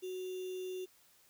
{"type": "tone with sample-and-hold", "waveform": "sine", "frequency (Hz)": 370, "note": "F#4", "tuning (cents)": 0, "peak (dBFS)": -38, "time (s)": [0.02, 0.86], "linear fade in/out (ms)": 20, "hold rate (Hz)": 3150, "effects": ["white hiss -66 dBFS RMS until 1.29 s"]}